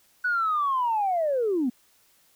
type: linear sweep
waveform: sine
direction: down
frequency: 1491 to 230.1 Hz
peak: -21 dBFS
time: 0.24-1.7 s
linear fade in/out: 10 ms
effects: tanh soft clip ceiling -17 dBFS + white hiss -62 dBFS RMS until 2.35 s